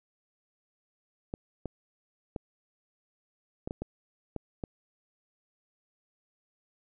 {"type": "clicks", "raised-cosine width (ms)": 2, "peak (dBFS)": -21, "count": 8, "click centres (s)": [1.339, 1.657, 2.362, 3.675, 3.709, 3.82, 4.363, 4.638], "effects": []}